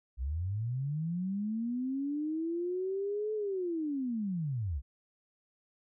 sine linear two-way sweep, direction up then down, 58.27 to 434.1 to 58.27 Hz, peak -31 dBFS, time 0.17-4.82 s, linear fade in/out 50 ms, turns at 3.34 s, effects none

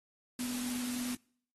sine tone in noise, 246.9 Hz, B3, in tune, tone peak -36 dBFS, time 0.39-1.15 s, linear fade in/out 2 ms, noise white, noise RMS -41 dBFS, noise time 0.39-1.15 s, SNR +2 dB, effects noise-tail reverb RT60 0.6 s tail -26 dB re dry + AAC 32 kbps

